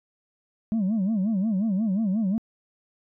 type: tone with vibrato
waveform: sine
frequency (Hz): 205.2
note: G#3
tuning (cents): -21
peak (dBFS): -19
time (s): 0.72-2.38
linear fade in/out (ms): 0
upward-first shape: sine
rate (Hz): 5.6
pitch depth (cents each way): 190
effects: tanh soft clip ceiling -20 dBFS